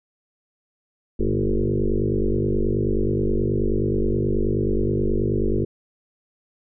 sine tone with frequency modulation, 174.3 Hz, F3, 3 cents flat, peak -18 dBFS, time 1.19-5.65 s, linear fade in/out 10 ms, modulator 49.4 Hz, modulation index 5.2, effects none

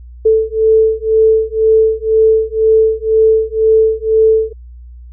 sine beating tone pair, 440 / 442 Hz, A4 / A4, 0 / +8 cents, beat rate 2 Hz, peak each -11 dBFS, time 0.25-4.53 s, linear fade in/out 10 ms, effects added 60 Hz sine -31 dBFS peak until 5.12 s

